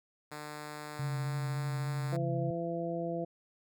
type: tone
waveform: 5% pulse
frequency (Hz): 150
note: D3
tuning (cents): +37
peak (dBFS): -30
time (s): 0.31-2.17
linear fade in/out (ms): 10
type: tone with vibrato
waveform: sine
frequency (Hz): 136.9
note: C#3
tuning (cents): -21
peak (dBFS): -32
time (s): 0.99-2.51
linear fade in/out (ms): 5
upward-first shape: sine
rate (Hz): 3.5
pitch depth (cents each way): 31
type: harmonic tone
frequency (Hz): 168.9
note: E3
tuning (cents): +42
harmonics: 1 / 2 / 3 / 4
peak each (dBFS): -38 / -38 / -38 / -38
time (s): 2.12-3.25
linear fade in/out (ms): 10
effects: none